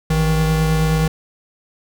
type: tone pair together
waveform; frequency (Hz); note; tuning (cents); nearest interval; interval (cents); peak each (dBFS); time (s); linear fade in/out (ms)
square; 55.9 / 158.1; A1 / D#3; +28 / +28; octave + tritone; 1800; -21 / -16; 0.1-1.08; 5
effects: none